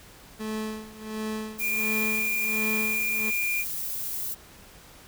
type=tone with tremolo; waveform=30% pulse; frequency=217 Hz; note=A3; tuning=24 cents flat; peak=-26 dBFS; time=0.39-3.31 s; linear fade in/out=20 ms; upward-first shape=sine; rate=1.4 Hz; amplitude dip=85%
type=noise; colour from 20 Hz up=violet; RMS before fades=-32 dBFS; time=1.58-4.35 s; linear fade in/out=20 ms
type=tone; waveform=triangle; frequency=2404 Hz; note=D7; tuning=40 cents sharp; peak=-24 dBFS; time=1.59-3.65 s; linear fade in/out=50 ms
effects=pink hiss -50 dBFS RMS until 5.07 s